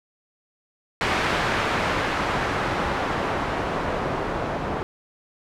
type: noise with low-pass filter sweep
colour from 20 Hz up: white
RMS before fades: -25 dBFS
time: 1.01-4.83 s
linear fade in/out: 0 ms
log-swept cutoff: 2000 to 790 Hz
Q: 0.74
effects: none